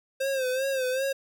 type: tone with vibrato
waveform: square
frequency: 526 Hz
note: C5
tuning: 9 cents sharp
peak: -26 dBFS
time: 0.2-1.13 s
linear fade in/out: 10 ms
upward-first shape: sine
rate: 2.6 Hz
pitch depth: 70 cents each way
effects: none